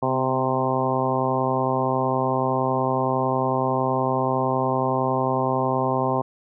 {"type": "harmonic tone with a mistuned harmonic", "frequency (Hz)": 130.81, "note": "C3", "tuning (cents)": 0, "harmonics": [1, 2, 3, 4, 5, 6, 7, 8], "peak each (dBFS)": [-28, -28, -28, -28, -28, -28, -28, -28], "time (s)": [0.02, 6.22], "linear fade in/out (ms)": 10, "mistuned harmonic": 2, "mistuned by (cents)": -28, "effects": []}